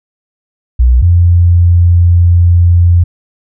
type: tone pair in turn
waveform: sine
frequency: 61.5 / 86.97 Hz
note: B1 / F2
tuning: -7 / -7 cents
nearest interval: tritone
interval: 600 cents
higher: second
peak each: -3 dBFS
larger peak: neither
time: 0.79-1.02 / 1.02-3.04 s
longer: second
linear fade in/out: 10 ms
effects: none